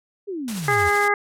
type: exponential sweep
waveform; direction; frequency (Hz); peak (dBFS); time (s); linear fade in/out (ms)
sine; down; 422.6 to 77.5; -26; 0.27-0.9; 20
type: noise with tremolo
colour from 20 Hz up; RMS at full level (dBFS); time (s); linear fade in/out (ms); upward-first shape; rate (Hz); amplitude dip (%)
white; -31; 0.48-1.08; 0; triangle; 13; 45
type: harmonic tone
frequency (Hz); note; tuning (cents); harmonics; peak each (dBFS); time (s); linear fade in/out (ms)
410; G#4; -22; 1 / 2 / 3 / 4 / 5; -23 / -23 / -23 / -23 / -23; 0.68-1.14; 2
effects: low-pass 11000 Hz 12 dB/octave